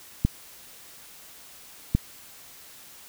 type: clicks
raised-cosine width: 5 ms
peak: -7 dBFS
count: 2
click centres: 0.25 / 1.95 s
effects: white hiss -48 dBFS RMS until 3.08 s